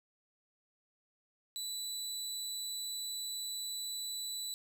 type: tone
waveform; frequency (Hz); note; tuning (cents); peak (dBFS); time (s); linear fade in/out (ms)
25% pulse; 3967; B7; +7; -34; 1.56-4.54; 0
effects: none